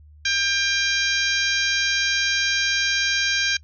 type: harmonic tone with a mistuned harmonic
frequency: 797 Hz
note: G5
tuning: 28 cents sharp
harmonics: 2 / 3 / 4 / 5 / 6 / 7 / 8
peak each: -24 / -26 / -27 / -28 / -29 / -29 / -30 dBFS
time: 0.25-3.57 s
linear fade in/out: 5 ms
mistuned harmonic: 5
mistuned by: -25 cents
effects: noise-tail reverb RT60 0.1 s tail -24 dB re dry + added 75 Hz sine -45 dBFS peak until 3.63 s